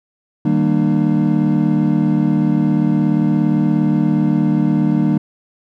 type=chord; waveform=triangle; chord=Eb major seventh; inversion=none; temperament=equal with one note detuned; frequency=155.56 / 196 / 233.1 / 301.1 Hz; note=Eb3 / G3 / Bb3 / D4; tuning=0 / 0 / 0 / +43 cents; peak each=-16 dBFS; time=0.45-5.18 s; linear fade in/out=5 ms; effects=none